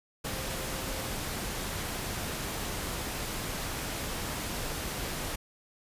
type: tone in noise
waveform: sine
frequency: 527 Hz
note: C5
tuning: 12 cents sharp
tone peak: -45 dBFS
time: 0.24-1.11 s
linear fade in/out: 10 ms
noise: pink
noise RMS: -35 dBFS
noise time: 0.24-5.36 s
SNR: -13 dB
effects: resampled to 32000 Hz